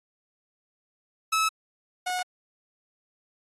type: tone pair in turn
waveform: sawtooth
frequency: 1299 / 729 Hz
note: E6 / F#5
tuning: -26 / -26 cents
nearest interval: minor seventh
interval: 1000 cents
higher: first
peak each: -18 / -23 dBFS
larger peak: first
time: 1.32-1.49 / 2.06-2.23 s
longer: neither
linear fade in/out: 10 ms
effects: AAC 32 kbps